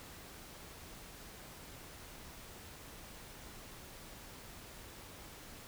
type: silence
effects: pink hiss -52 dBFS RMS until 5.67 s